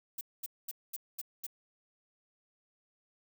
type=noise bursts; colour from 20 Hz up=violet; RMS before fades=-39 dBFS; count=6; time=0.18-1.466 s; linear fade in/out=5 ms; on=31 ms; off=220 ms; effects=none